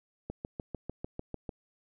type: click train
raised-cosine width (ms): 2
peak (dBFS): -23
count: 9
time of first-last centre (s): 0.3-1.492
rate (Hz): 6.71
effects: none